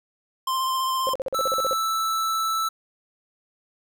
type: tone with vibrato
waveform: square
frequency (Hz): 1046.5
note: C6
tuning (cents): 0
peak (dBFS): -23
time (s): 0.47-1.14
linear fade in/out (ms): 5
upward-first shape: sine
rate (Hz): 15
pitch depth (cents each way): 15
type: tone bursts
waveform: sine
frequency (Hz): 530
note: C5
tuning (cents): +22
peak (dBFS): -23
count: 11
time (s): 1.07-1.731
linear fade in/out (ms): 0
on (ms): 21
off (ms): 43
type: tone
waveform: square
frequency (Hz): 1318.5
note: E6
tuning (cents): 0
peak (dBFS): -23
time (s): 1.34-2.69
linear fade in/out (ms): 10
effects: none